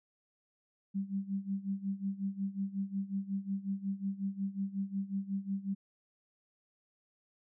sine tone with tremolo, 196 Hz, G3, in tune, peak -30 dBFS, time 0.94-5.75 s, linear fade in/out 20 ms, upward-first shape sine, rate 5.5 Hz, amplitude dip 85%, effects none

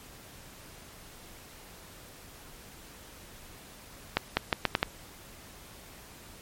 accelerating click train, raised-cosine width 0.3 ms, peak -7 dBFS, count 6, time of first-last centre 4.17-4.829 s, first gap 200 ms, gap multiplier 0.79, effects pink hiss -50 dBFS RMS until 6.41 s + MP3 64 kbps

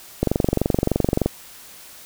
click train, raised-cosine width 2 ms, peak -4 dBFS, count 25, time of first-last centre 0.23-1.26 s, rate 23.3 Hz, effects white hiss -43 dBFS RMS until 2.05 s

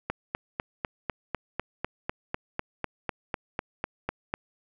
click train, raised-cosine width 0.5 ms, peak -13 dBFS, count 18, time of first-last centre 0.1-4.339 s, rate 4.01 Hz, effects none

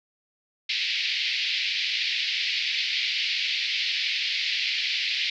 pink band-pass noise, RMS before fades -27 dBFS, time 0.69-5.3 s, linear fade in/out 5 ms, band 2100 to 4800 Hz, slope 48 dB/octave, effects none

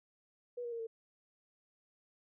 sine tone with pitch steps, 486.6 / 474.7 / 463 / 451.7 Hz, B4 / A#4 / A#4 / A4, -26 / +31 / -12 / +45 cents, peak -38 dBFS, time 0.57-0.87 s, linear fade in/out 10 ms, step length 75 ms, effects none

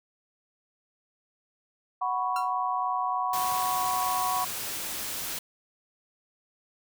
sine chord, F# suspended fourth, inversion none, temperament just, 740 / 986.7 / 1110 Hz, F#5 / B5 / C#6, 0 / -2 / +2 cents, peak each -30 dBFS, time 2.01-4.45 s, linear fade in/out 10 ms
sawtooth tone with exponential decay, 1370 Hz, F6, 34 cents flat, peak -27 dBFS, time 2.36-2.52 s, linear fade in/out 2 ms, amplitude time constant 34 ms
white noise, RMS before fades -34 dBFS, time 3.33-5.39 s, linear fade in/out 5 ms
effects none

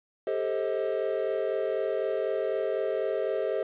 triangle chord, A half-diminished seventh, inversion third, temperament just, 396 / 440 / 528 / 633.6 Hz, G4 / A4 / C5 / Eb5, +18 / 0 / +16 / +31 cents, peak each -30 dBFS, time 0.27-3.63 s, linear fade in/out 2 ms, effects resampled to 8000 Hz + 9-bit

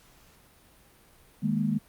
sine chord, D# suspended fourth, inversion none, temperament just, 155.56 / 207.4 / 233.3 Hz, D#3 / G#3 / A#3, 0 / -2 / +2 cents, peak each -30 / -27 / -29 dBFS, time 1.42-1.79 s, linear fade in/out 20 ms, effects pink hiss -58 dBFS RMS until 1.88 s + Opus 48 kbps

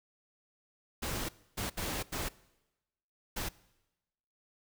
pink noise bursts at uneven times, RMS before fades -36 dBFS, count 5, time 1.02-1.29 / 1.57-1.7 / 1.77-2.03 / 2.12-2.29 / 3.36-3.49 s, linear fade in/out 10 ms, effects noise-tail reverb RT60 1.0 s tail -21 dB re dry

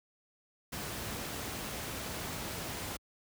pink noise, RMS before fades -39 dBFS, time 0.72-2.97 s, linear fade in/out 10 ms, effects high-pass 60 Hz 12 dB/octave

